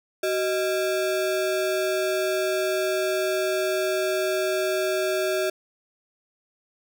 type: ring-modulated tone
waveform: square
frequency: 501 Hz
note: B4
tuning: 25 cents sharp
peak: -20 dBFS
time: 0.23-5.5 s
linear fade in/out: 5 ms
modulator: 125 Hz
effects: none